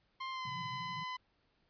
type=tone with pitch glide; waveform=sawtooth; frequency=1053 to 1012.4 Hz; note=C6 to B5; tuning=+11 to +43 cents; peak=-35 dBFS; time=0.2-1.17 s; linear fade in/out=10 ms; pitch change=-68 cents; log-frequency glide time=0.31-0.51 s
type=band-pass noise; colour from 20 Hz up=white; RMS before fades=-49 dBFS; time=0.45-1.04 s; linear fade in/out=5 ms; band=110 to 180 Hz; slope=96 dB/octave
effects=pink hiss -75 dBFS RMS until 1.69 s + resampled to 11025 Hz